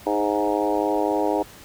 harmonic tone with a mistuned harmonic, 103.83 Hz, G#2, in tune, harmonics 3 / 4 / 5 / 6 / 7 / 8 / 9, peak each -25 / -26 / -27 / -28 / -28 / -29 / -30 dBFS, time 0.06-1.43 s, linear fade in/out 10 ms, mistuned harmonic 4, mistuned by -17 cents, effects pink hiss -45 dBFS RMS until 1.64 s

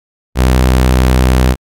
sawtooth tone, 63.5 Hz, B1, 49 cents sharp, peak -3 dBFS, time 0.35-1.56 s, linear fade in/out 50 ms, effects AAC 64 kbps

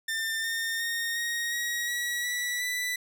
sawtooth tone with pitch steps, 1796 / 1821.1 / 1846.5 / 1872.3 / 1898.4 / 1924.9 / 1951.8 / 1979 Hz, A6 / A#6 / A#6 / A#6 / A#6 / B6 / B6 / B6, +35 / -41 / -17 / +7 / +31 / -45 / -21 / +3 cents, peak -25 dBFS, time 0.08-2.96 s, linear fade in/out 5 ms, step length 360 ms, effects none

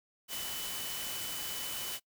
sine tone in noise, 2997 Hz, F#7, 22 cents sharp, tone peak -43 dBFS, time 0.28-2 s, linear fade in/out 50 ms, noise white, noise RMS -39 dBFS, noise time 0.28-2 s, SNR -7 dB, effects noise-tail reverb RT60 0.1 s tail -22 dB re dry

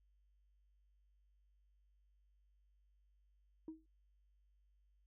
sine tone with exponential decay, 318.2 Hz, D#4, 39 cents sharp, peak -40 dBFS, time 3.68-3.86 s, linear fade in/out 2 ms, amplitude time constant 37 ms, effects tanh soft clip ceiling -41 dBFS + added 50 Hz sine -70 dBFS peak until 5.06 s

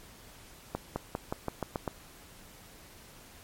accelerating click train, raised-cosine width 1 ms, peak -17 dBFS, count 8, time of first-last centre 0.75-1.878 s, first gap 210 ms, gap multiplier 0.91, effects pink hiss -53 dBFS RMS until 3.43 s + MP3 64 kbps

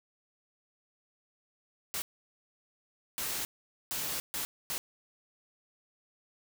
white noise bursts at uneven times, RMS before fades -35 dBFS, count 5, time 1.94-2.02 / 3.18-3.45 / 3.91-4.2 / 4.34-4.45 / 4.7-4.78 s, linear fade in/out 0 ms, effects none

